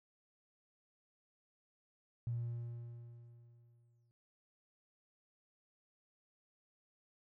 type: tone with exponential decay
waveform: triangle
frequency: 118.4 Hz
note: A#2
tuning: 27 cents sharp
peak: -31 dBFS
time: 2.27-4.11 s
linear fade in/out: 0 ms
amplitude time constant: 400 ms
effects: noise-tail reverb RT60 0.7 s tail -25 dB re dry + tanh soft clip ceiling -33 dBFS